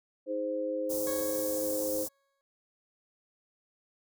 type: harmonic tone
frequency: 104.4 Hz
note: G#2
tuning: 10 cents sharp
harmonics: 3 / 4 / 5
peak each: -36 / -41 / -31 dBFS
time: 0.26-2.07 s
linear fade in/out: 50 ms
type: band-stop noise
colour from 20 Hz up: white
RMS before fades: -37 dBFS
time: 0.89-2.09 s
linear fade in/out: 20 ms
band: 870 to 5700 Hz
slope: 24 dB/octave
type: tone with exponential decay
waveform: 20% pulse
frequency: 552 Hz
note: C#5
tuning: 7 cents flat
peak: -33 dBFS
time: 1.07-2.41 s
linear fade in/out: 0 ms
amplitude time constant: 290 ms
effects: none